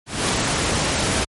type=noise with ADSR envelope; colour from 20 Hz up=pink; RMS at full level=-18 dBFS; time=0.06-1.25 s; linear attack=230 ms; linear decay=5 ms; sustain=-2 dB; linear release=16 ms; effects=high-pass 60 Hz 12 dB/octave + MP3 48 kbps